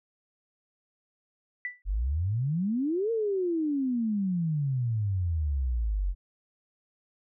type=tone with exponential decay; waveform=sine; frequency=1975.5 Hz; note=B6; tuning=in tune; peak=-27 dBFS; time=1.65-1.82 s; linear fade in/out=1 ms; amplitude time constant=35 ms
type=exponential two-way sweep; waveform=sine; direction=up then down; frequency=43.65 to 466.2 to 43.65 Hz; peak=-25 dBFS; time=1.85-6.15 s; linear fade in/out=50 ms; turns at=3.11 s
effects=none